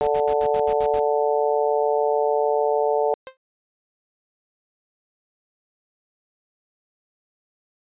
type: noise bursts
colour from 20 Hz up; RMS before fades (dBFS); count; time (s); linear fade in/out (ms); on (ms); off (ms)
pink; -36; 8; 0.01-0.996; 5; 62; 70
type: harmonic tone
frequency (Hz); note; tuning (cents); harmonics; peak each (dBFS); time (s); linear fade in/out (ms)
146.83; D3; 0; 3 / 4 / 5 / 6; -21 / -23 / -25 / -27; 0.01-3.14; 0
type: tone with exponential decay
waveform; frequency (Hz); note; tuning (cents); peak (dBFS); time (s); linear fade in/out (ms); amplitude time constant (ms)
sawtooth; 523.3; C5; 0; -27; 3.27-3.37; 0; 21
effects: resampled to 8000 Hz